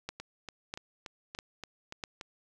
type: two click trains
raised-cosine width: 0.2 ms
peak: -24 / -19 dBFS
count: 8 / 4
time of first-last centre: 0.2-2.211 / 0.09-2.038 s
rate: 3.48 / 1.54 Hz
effects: none